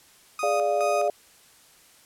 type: tone with tremolo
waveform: 30% pulse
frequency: 1244.5 Hz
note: D#6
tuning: in tune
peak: -26 dBFS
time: 0.39-1.08 s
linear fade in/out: 2 ms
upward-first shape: square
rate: 2.4 Hz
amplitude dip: 70%
type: chord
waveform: sine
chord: D diminished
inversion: second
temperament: equal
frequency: 415.3 / 587.3 / 698.5 Hz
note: Ab4 / D5 / F5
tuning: 0 / 0 / 0 cents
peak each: -28 / -24 / -25 dBFS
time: 0.43-1.1 s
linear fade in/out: 2 ms
effects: white hiss -55 dBFS RMS until 2.05 s + low-pass 12000 Hz 12 dB/octave